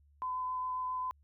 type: tone with vibrato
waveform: sine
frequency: 1014 Hz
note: B5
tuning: 45 cents sharp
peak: -33 dBFS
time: 0.22-1.11 s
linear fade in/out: 0 ms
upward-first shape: triangle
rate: 7.4 Hz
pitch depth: 10 cents each way
effects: added 72 Hz sine -62 dBFS peak until 1.23 s